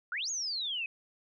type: exponential two-way sweep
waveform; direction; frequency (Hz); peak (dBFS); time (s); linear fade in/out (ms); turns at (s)
sine; up then down; 1348 to 6800 to 2499; -32; 0.12-0.86; 2; 0.3
effects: none